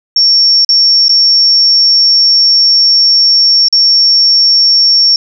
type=tone with dropouts; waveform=sine; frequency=5480 Hz; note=F8; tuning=34 cents flat; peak=-4 dBFS; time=0.16-5.16 s; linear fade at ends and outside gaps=2 ms; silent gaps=0.648-0.69 / 1.083-1.093 / 3.685-3.726 s; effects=none